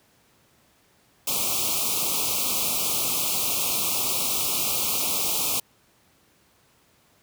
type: band-stop noise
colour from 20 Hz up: white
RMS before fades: -25 dBFS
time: 1.27-5.6 s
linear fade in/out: 5 ms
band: 1300 to 2300 Hz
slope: 96 dB/octave
effects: pink hiss -61 dBFS RMS until 7.22 s + high-pass 80 Hz 12 dB/octave